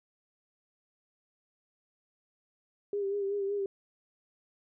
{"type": "tone with vibrato", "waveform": "sine", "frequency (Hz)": 400.2, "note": "G4", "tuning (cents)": 36, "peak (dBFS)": -29, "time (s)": [2.93, 3.66], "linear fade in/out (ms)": 2, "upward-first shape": "sine", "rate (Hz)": 5.3, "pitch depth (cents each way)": 40, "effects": []}